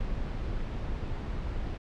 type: noise with ADSR envelope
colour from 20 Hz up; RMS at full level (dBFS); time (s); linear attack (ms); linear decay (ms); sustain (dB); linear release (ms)
brown; -30; 0-1.78; 9; 8; -3; 18
effects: low-pass 4000 Hz 12 dB/octave